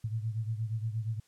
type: beating tone pair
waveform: sine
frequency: 109.3 / 117.8 Hz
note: A2 / A#2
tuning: -11 / +19 cents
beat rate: 8.5 Hz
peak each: -32 / -37 dBFS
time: 0.04-1.2 s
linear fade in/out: 5 ms
effects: white hiss -68 dBFS RMS until 1.27 s + low-pass 10000 Hz 12 dB/octave